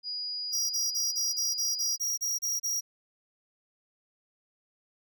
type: tone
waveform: sine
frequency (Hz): 4900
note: D#8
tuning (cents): -27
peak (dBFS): -32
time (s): 0.03-1.98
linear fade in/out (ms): 50
type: tone bursts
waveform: 45% pulse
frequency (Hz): 5690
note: F8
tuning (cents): +31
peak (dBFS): -28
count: 11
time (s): 0.52-2.81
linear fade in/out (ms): 20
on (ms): 180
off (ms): 31
effects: none